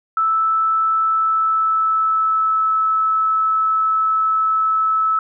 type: tone with pitch glide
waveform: sine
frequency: 1315 to 1303.7 Hz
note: E6 to E6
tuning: -5 to -20 cents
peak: -14 dBFS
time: 0.17-5.19 s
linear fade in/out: 2 ms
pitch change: -15 cents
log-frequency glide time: 1.04-2.72 s
effects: none